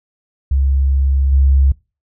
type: tone with level steps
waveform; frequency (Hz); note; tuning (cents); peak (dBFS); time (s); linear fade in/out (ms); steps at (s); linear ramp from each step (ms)
sine; 68; C#2; -33; -11 / -8; 0.51-1.72; 5; 1.32; 10
effects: noise-tail reverb RT60 0.3 s tail -24 dB re dry